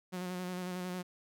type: tone with vibrato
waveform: sawtooth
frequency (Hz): 181.3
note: F#3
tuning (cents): -35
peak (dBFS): -33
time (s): 0.12-1.03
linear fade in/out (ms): 20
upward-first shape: square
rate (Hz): 11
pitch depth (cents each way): 22
effects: none